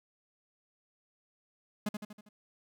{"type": "tone with echo", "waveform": "45% pulse", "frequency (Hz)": 210, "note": "G#3", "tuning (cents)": 19, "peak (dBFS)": -30, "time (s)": [1.86, 1.89], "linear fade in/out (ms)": 5, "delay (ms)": 80, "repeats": 5, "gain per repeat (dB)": -5, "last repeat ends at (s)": 2.29, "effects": []}